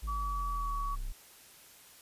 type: exponential sweep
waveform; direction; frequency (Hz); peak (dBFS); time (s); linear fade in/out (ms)
triangle; down; 54.9 to 30.67; -32; 0.02-1.13; 20
type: tone with pitch glide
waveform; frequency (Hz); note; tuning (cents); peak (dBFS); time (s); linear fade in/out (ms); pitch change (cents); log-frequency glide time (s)
sine; 1143 to 1130.5; D6 to C#6; -47 to +34; -34; 0.07-0.96; 20; -19; 0.54-0.68
effects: white hiss -56 dBFS RMS until 2.01 s + resampled to 32000 Hz